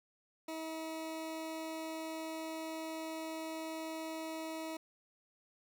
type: tone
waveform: 20% pulse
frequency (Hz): 320.4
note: E4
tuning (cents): -49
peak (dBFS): -35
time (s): 0.48-4.77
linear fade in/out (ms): 5
effects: none